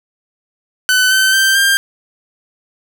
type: tone with pitch steps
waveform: sawtooth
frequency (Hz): 1507 / 1535.1 / 1563.8 / 1592.9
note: F#6 / G6 / G6 / G6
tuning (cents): +31 / -37 / -5 / +27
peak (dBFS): -6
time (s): 0.89-1.77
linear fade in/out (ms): 0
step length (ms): 220
effects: none